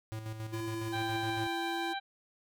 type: tone with tremolo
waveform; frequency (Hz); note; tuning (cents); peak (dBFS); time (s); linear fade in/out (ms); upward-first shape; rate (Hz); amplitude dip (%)
square; 110; A2; 0; -37; 0.12-1.47; 0; square; 7.2; 50
type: tone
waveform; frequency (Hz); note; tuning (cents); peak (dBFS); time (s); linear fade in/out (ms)
square; 337.7; E4; +42; -37; 0.52-1.94; 20
type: harmonic tone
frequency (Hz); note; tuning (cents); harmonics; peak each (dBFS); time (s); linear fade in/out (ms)
786; G5; +4; 1 / 2 / 3 / 4 / 5; -36 / -40 / -46 / -47 / -43; 0.92-2; 20
effects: none